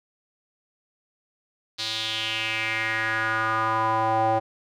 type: tone with band-pass filter sweep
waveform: square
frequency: 111.1 Hz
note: A2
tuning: 17 cents sharp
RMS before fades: -25 dBFS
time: 1.78-4.4 s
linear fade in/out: 20 ms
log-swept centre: 4200 to 700 Hz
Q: 4
effects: none